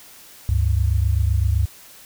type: tone pair together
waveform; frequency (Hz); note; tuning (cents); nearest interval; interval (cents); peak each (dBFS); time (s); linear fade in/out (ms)
sine; 70.7 / 98.53; C#2 / G2; +35 / +9; tritone; 574; -18 / -19; 0.49-1.66; 0
effects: white hiss -45 dBFS RMS until 2.05 s